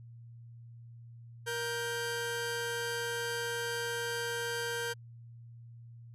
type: tone pair together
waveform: sawtooth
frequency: 471 / 1569.2 Hz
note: A#4 / G6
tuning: +18 / +1 cents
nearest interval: octave + major sixth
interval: 2083 cents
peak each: -32 / -33 dBFS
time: 1.46-4.94 s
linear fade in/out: 20 ms
effects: added 117 Hz sine -48 dBFS peak until 6.14 s + resampled to 32000 Hz